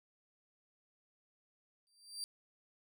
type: tone with exponential growth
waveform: 30% pulse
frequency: 4699 Hz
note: D8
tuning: in tune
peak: -34 dBFS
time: 1.87-2.24 s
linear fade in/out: 0 ms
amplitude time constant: 79 ms
effects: none